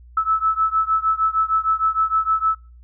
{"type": "beating tone pair", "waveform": "sine", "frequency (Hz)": [1304, 1310.5], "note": ["E6", "E6"], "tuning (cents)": [-19, -11], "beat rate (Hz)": 6.5, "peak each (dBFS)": [-19, -20], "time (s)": [0.17, 2.55], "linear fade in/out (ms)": 5, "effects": ["noise-tail reverb RT60 0.4 s tail -25 dB re dry", "added 60 Hz sine -42 dBFS peak until 2.83 s"]}